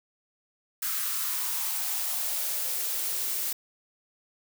blue noise with high-pass filter sweep, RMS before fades -30 dBFS, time 0.82-3.53 s, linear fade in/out 5 ms, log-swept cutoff 1400 to 320 Hz, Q 3, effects none

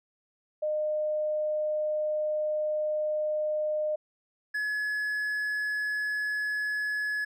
sine / triangle tone pair in turn, 610 / 1698.6 Hz, D#5 / G#6, -34 / +39 cents, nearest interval octave + tritone, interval 1773 cents, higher second, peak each -26 dBFS, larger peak neither, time 0.62-3.96 / 4.54-7.25 s, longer first, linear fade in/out 10 ms, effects none

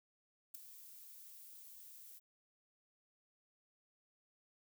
violet noise with ADSR envelope, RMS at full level -43 dBFS, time 0.54-2.2 s, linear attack 11 ms, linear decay 4 ms, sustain -13 dB, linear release 27 ms, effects none

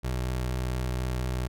25% pulse tone with vibrato, 62.7 Hz, B1, 27 cents sharp, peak -24 dBFS, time 0.03-1.48 s, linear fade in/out 20 ms, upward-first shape sine, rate 4.2 Hz, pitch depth 13 cents each way, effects none

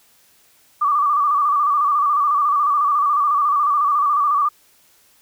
sine tone with vibrato, 1167 Hz, D6, 11 cents flat, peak -14 dBFS, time 0.81-4.49 s, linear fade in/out 10 ms, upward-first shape square, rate 14 Hz, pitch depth 54 cents each way, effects white hiss -55 dBFS RMS until 5.21 s

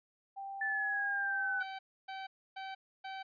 sine tone with pitch glide, 786 to 796.1 Hz, G5 to G5, +4 to +27 cents, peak -40 dBFS, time 0.36-1.61 s, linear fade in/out 20 ms, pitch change +23 cents, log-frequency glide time 0.5-1.11 s
sine exponential sweep, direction down, 1760 to 1489 Hz, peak -32 dBFS, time 0.61-1.63 s, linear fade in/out 5 ms
sawtooth tone bursts, 770 Hz, G5, 31 cents flat, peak -37 dBFS, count 4, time 1.6-3.23 s, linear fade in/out 10 ms, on 190 ms, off 290 ms
effects resampled to 11025 Hz

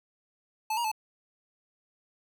square tone with pitch steps, 871 / 947 / 870 Hz, A5 / A#5 / A5, -18 / +27 / -20 cents, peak -28 dBFS, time 0.7-0.916 s, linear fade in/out 5 ms, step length 72 ms, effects none

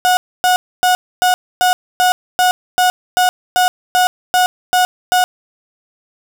35% pulse tone bursts, 730 Hz, F#5, 24 cents flat, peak -8 dBFS, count 14, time 0.05-5.24 s, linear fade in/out 0 ms, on 120 ms, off 270 ms, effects none

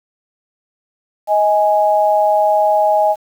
sine tone pair together, 629.8 / 830.6 Hz, D#5 / G#5, +21 / 0 cents, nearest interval perfect fourth, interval 479 cents, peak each -13 dBFS, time 1.27-3.16 s, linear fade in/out 50 ms, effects 7-bit

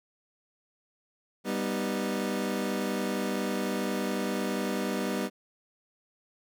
25% pulse chord, G augmented, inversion none, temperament equal with one note detuned, 196.79 / 246.9 / 311.1 Hz, G3 / B3 / D#4, +7 / 0 / 0 cents, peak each -28 / -29 / -32 dBFS, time 1.44-5.3 s, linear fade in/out 50 ms, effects none

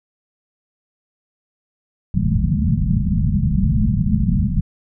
white low-pass noise, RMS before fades -17 dBFS, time 2.14-4.61 s, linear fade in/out 5 ms, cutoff 220 Hz, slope 96 dB/octave, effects none

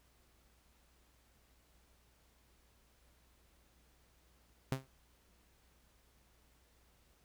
sawtooth tone with exponential decay, 132.7 Hz, C3, 25 cents sharp, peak -26 dBFS, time 4.72-4.87 s, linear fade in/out 0 ms, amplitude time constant 31 ms, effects added 60 Hz sine -70 dBFS peak until 7.24 s + pink hiss -71 dBFS RMS until 7.24 s

